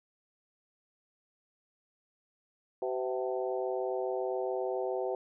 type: harmonic tone with a mistuned harmonic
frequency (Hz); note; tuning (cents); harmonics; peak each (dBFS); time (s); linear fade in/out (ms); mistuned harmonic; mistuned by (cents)
127.2; C3; -48; 3 / 4 / 5 / 6 / 7; -34 / -35 / -38 / -40 / -45; 2.82-5.15; 2; 5; +60
effects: none